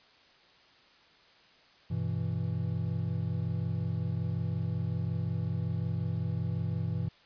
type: chord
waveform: triangle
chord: E minor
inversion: first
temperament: equal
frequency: 98 / 123.47 / 164.81 Hz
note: G2 / B2 / E3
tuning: 0 / 0 / 0 cents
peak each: -32 dBFS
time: 1.9-7.09 s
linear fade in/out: 10 ms
effects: white hiss -60 dBFS RMS until 7.25 s + resampled to 11025 Hz